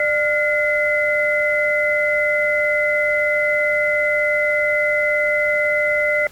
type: tone cluster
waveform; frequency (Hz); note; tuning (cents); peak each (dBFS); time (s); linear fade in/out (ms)
sine; 597 / 1419 / 2039; D5 / F6 / C7; +28 / +27 / -45; -19 / -26 / -18; 0-6.27; 2
effects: pink hiss -46 dBFS RMS until 6.31 s + AAC 64 kbps